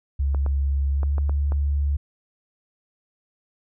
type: tone with pitch glide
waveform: sine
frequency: 69.3 to 71.41 Hz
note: C#2 to D2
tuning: 0 to -48 cents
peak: -19 dBFS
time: 0.19-1.97 s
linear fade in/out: 10 ms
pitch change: +52 cents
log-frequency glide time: 0.9-1.15 s
type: clicks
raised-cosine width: 1 ms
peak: -20 dBFS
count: 6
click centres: 0.347 / 0.463 / 1.032 / 1.182 / 1.295 / 1.521 s
effects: none